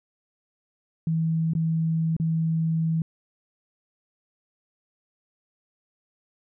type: tone with dropouts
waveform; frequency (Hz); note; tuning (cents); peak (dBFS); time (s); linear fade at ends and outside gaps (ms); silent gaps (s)
sine; 162.1; E3; -29; -21; 1.07-3.02; 2; 1.535-1.551 / 2.166-2.199
effects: none